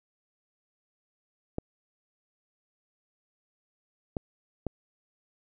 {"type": "clicks", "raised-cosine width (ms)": 2, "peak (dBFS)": -17, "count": 3, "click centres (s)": [1.584, 4.168, 4.667], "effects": []}